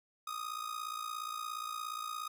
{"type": "tone with amplitude modulation", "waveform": "45% pulse", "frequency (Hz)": 1244.5, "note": "D#6", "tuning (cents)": 0, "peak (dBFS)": -35, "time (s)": [0.27, 2.28], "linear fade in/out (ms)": 5, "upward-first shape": "sine", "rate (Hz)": 57.1, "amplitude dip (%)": 75, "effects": []}